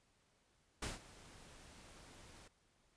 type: noise with ADSR envelope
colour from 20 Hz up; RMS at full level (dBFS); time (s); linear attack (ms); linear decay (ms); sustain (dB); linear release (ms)
pink; -40; 0.82-2.48; 7; 160; -19; 7
effects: pink hiss -75 dBFS RMS until 2.96 s + resampled to 22050 Hz